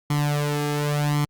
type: tone with flanger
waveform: sawtooth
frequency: 146.83 Hz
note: D3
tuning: in tune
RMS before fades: -23 dBFS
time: 0.1-1.25 s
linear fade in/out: 5 ms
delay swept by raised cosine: 0.93 to 2.43 ms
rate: 0.9 Hz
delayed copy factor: +0.75
effects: Opus 48 kbps